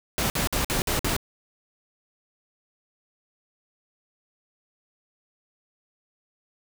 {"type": "noise bursts", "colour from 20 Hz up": "pink", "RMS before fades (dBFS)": -25, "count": 6, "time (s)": [0.18, 1.165], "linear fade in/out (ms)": 0, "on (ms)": 120, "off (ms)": 53, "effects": []}